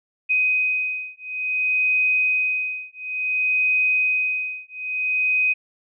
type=beating tone pair; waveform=sine; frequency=2509 / 2509.57 Hz; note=D#7 / D#7; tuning=+14 / +14 cents; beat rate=0.57 Hz; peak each=-22 dBFS; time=0.29-5.54 s; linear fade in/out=20 ms; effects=none